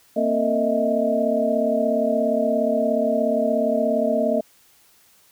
sine tone cluster, 231.2 / 264.6 / 453.6 / 619 / 656 Hz, A#3 / C4 / A#4 / D#5 / E5, -14 / +20 / -47 / -9 / -9 cents, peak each -24 / -28 / -27 / -21 / -25 dBFS, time 0.16-4.41 s, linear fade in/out 10 ms, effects white hiss -56 dBFS RMS until 5.31 s

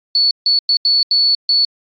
sine tone bursts at uneven times, 4435 Hz, C#8, in tune, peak -10 dBFS, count 6, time 0.15-0.31 / 0.46-0.59 / 0.69-0.77 / 0.85-1.03 / 1.11-1.35 / 1.49-1.65 s, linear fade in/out 2 ms, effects AAC 64 kbps

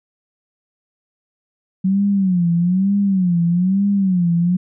sine tone with vibrato, 185 Hz, F#3, in tune, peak -13 dBFS, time 1.84-4.57 s, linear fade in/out 10 ms, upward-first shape sine, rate 1.1 Hz, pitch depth 150 cents each way, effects none

